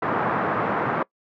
white band-pass noise, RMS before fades -24 dBFS, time 0.02-1.03 s, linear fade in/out 5 ms, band 120 to 1400 Hz, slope 24 dB/octave, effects noise-tail reverb RT60 0.1 s tail -23 dB re dry

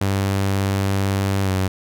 sawtooth tone with pitch glide, 97.9 to 94.46 Hz, G2 to F#2, -2 to +36 cents, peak -14 dBFS, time 0.01-1.68 s, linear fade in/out 5 ms, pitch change -62 cents, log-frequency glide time 1.43-1.5 s, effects none

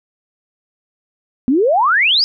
sine exponential sweep, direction up, 238.9 to 5180 Hz, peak -10 dBFS, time 1.48-2.24 s, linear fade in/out 0 ms, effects none

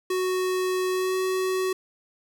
square tone with pitch glide, 370 to 374.3 Hz, F#4 to F#4, 0 to +20 cents, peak -24 dBFS, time 0.1-1.73 s, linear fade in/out 5 ms, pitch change +20 cents, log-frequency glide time 0.91-1.16 s, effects 9-bit

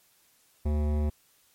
sine tone with hard clipping, 74.7 Hz, D2, 30 cents sharp, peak -26 dBFS, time 0.65-1.1 s, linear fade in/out 10 ms, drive 16 dB, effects white hiss -64 dBFS RMS until 1.54 s + MP3 64 kbps

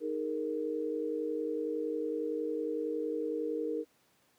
sine chord, D# suspended fourth, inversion none, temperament equal, 311.1 / 415.3 / 466.2 Hz, D#4 / G#4 / A#4, 0 / 0 / 0 cents, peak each -36 / -39 / -34 dBFS, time 0-3.85 s, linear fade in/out 50 ms, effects pink hiss -69 dBFS RMS until 4.38 s + high-pass 150 Hz 12 dB/octave

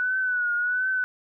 sine tone with vibrato, 1479 Hz, F#6, 1 cent flat, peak -22 dBFS, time 0-1.04 s, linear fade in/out 0 ms, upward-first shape triangle, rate 1.4 Hz, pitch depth 67 cents each way, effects none

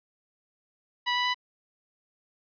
15% pulse tone with pitch steps, 980 / 986.2 / 992.5 Hz, B5 / B5 / B5, -14 / -3 / +8 cents, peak -18 dBFS, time 1.06-1.345 s, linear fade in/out 20 ms, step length 95 ms, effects resampled to 11025 Hz

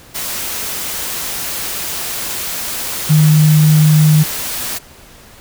sine tone in noise, 153.7 Hz, D#3, 21 cents flat, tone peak -6 dBFS, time 3.09-4.24 s, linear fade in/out 20 ms, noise white, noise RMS -22 dBFS, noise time 0.14-4.79 s, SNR +13 dB, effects pink hiss -41 dBFS RMS until 5.4 s

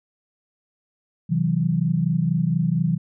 sine tone cluster, 132.5 / 164.6 / 188.9 Hz, C3 / E3 / F#3, +22 / -2 / +36 cents, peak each -25 / -20 / -25 dBFS, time 1.29-2.98 s, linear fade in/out 20 ms, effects none

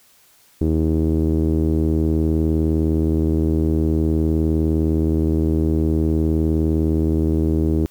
sawtooth tone with low-pass filter, 79.5 Hz, D#2, 38 cents sharp, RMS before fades -18 dBFS, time 0.61-7.86 s, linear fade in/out 0 ms, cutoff 350 Hz, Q 3.7, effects white hiss -54 dBFS RMS until 7.9 s

